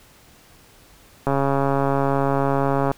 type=click train; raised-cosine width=1 ms; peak=-7 dBFS; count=228; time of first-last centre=1.27-2.915 s; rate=138 Hz; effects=pink hiss -51 dBFS RMS until 2.97 s

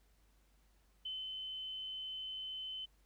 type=tone with ADSR envelope; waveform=sine; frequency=3051 Hz; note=G7; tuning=48 cents flat; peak=-39 dBFS; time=1.05-2.86 s; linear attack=7 ms; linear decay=220 ms; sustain=-2 dB; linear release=15 ms; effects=added 50 Hz sine -68 dBFS peak until 3.05 s + pink hiss -75 dBFS RMS until 3.05 s

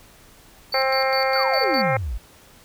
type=tone with tremolo; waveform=triangle; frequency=4536 Hz; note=C#8; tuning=39 cents sharp; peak=-23 dBFS; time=0.72-1.82 s; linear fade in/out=10 ms; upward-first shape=square; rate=4.9 Hz; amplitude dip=75%
type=harmonic tone; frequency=265.1 Hz; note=C4; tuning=23 cents sharp; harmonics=2 / 3 / 4 / 5 / 6 / 7 / 8 / 9; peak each=-22 / -24 / -31 / -28 / -32 / -32 / -27 / -35 dBFS; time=0.74-1.97 s; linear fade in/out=2 ms
type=exponential sweep; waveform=sine; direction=down; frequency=1490 to 47 Hz; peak=-24 dBFS; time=1.35-2.18 s; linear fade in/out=10 ms
effects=pink hiss -50 dBFS RMS until 2.64 s

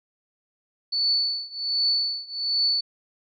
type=tone with tremolo; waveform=sine; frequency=4469 Hz; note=C#8; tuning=13 cents sharp; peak=-18 dBFS; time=0.92-2.81 s; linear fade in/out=10 ms; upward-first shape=triangle; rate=1.3 Hz; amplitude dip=95%; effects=none

